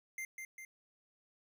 square tone with echo, 2093 Hz, C7, in tune, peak -40 dBFS, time 0.18-0.25 s, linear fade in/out 2 ms, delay 200 ms, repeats 2, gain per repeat -4 dB, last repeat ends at 0.65 s, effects none

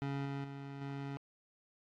25% pulse tone with level steps, 139.2 Hz, C#3, 8 cents sharp, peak -32 / -34 / -40 / -36 dBFS, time 0.02-1.17 s, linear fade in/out 0 ms, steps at 0.25 / 0.44 / 0.81 s, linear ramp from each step 5 ms, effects low-pass 3000 Hz 12 dB/octave + AAC 64 kbps

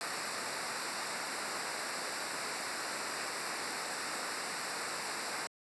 pink noise with comb filter, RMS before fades -38 dBFS, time 0.01-5.47 s, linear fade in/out 0 ms, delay 0.31 ms, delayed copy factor -0.75, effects high-pass 200 Hz 12 dB/octave + resampled to 24000 Hz

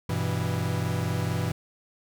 45% pulse chord, E minor, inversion first, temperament equal with one note detuned, 98 / 122.48 / 164.81 Hz, G2 / B2 / E3, 0 / -14 / 0 cents, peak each -30 dBFS, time 0.09-1.52 s, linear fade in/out 5 ms, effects none

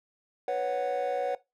triangle chord, B suspended second, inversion none, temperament equal, 493.9 / 554.4 / 740 Hz, B4 / C#5 / F#5, 0 / 0 / 0 cents, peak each -29 / -28 / -28 dBFS, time 0.48-1.35 s, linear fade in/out 2 ms, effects noise-tail reverb RT60 0.2 s tail -19 dB re dry + tanh soft clip ceiling -21 dBFS

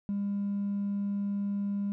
sine tone with hard clipping, 201.2 Hz, G3, 45 cents sharp, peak -29 dBFS, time 0.09-1.92 s, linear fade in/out 0 ms, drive 1 dB, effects none

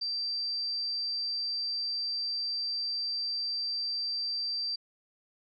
sine tone, 4689 Hz, D8, 4 cents flat, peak -30 dBFS, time 0.01-4.76 s, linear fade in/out 10 ms, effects none

